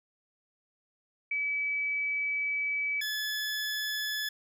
sine / 20% pulse tone pair in turn, 2292 / 1717.1 Hz, D7 / A6, -43 / -43 cents, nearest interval perfect fourth, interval 500 cents, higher first, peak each -28 / -26 dBFS, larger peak second, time 1.31-3.01 / 3.01-4.29 s, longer first, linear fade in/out 5 ms, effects none

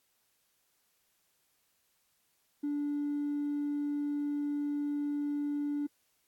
sine tone with hard clipping, 290.6 Hz, D4, 18 cents flat, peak -31 dBFS, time 2.63-5.87 s, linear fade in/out 10 ms, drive 1 dB, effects white hiss -74 dBFS RMS until 6.27 s + AAC 64 kbps

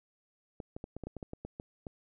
clicks, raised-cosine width 2 ms, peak -27 dBFS, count 12, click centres 0.602 / 0.765 / 0.841 / 0.966 / 1.037 / 1.07 / 1.167 / 1.228 / 1.334 / 1.45 / 1.599 / 1.868 s, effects none

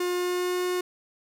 45% pulse tone with pitch glide, 357.4 to 361.1 Hz, F4 to F#4, +40 to -42 cents, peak -25 dBFS, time 0-0.81 s, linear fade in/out 5 ms, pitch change +18 cents, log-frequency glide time 0.15-0.62 s, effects none

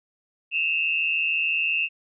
sine tone pair together, 2593 / 2753 Hz, E7 / F7, -29 / -25 cents, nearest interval minor second, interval 104 cents, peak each -24 dBFS, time 0.51-1.89 s, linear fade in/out 50 ms, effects none

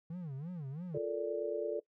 triangle tone with vibrato, 155.56 Hz, D#3, in tune, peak -37 dBFS, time 0.1-0.98 s, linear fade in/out 5 ms, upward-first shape sine, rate 3 Hz, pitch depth 280 cents each way
sine chord, Bb major seventh, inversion second, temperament just, 349.6 / 437 / 466.2 / 582.7 Hz, F4 / A4 / Bb4 / D5, +2 / -12 / 0 / -14 cents, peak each -41 / -36 / -42 / -38 dBFS, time 0.94-1.8 s, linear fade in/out 10 ms
effects noise-tail reverb RT60 0.1 s tail -20 dB re dry

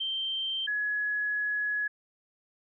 sine tone pair in turn, 3136 / 1685.9 Hz, G7 / G#6, 0 / +26 cents, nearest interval major seventh, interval 1074 cents, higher first, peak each -29 / -27 dBFS, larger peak second, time 0-0.67 / 0.67-1.88 s, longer second, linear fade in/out 10 ms, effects none

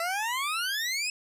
20% pulse exponential sweep, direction up, 657 to 2600 Hz, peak -23 dBFS, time 0-1.1 s, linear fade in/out 2 ms, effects resampled to 32000 Hz + 10-bit

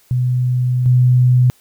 sine tone pair in turn, 125.3 / 125.3 Hz, B2 / B2, +25 / +25 cents, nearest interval unison, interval 0 cents, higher neither, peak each -13 / -8 dBFS, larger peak second, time 0.11-0.86 / 0.86-1.5 s, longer first, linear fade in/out 0 ms, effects white hiss -53 dBFS RMS until 1.6 s

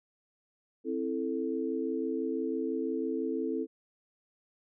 sine chord, A minor, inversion first, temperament just, 264 / 330 / 440 Hz, C4 / E4 / A4, +16 / +2 / 0 cents, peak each -34 dBFS, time 0.84-3.67 s, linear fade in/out 50 ms, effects none

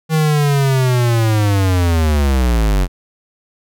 square linear sweep, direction down, 160 to 44 Hz, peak -12 dBFS, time 0.09-2.88 s, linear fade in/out 50 ms, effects none

